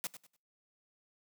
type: noise with echo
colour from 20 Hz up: white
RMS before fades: -37 dBFS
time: 0.04-0.07 s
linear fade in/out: 0 ms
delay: 98 ms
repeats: 3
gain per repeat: -12 dB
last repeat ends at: 0.364 s
effects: noise-tail reverb RT60 0.4 s tail -24 dB re dry + high-pass 100 Hz 12 dB/octave